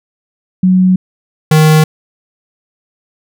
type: tone pair in turn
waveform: sine / square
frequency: 185 / 155.57 Hz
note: F#3 / D#3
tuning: 0 / 0 cents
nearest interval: minor third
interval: 300 cents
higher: first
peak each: -5 dBFS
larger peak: neither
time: 0.63-0.96 / 1.51-1.84 s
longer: neither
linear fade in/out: 5 ms
effects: none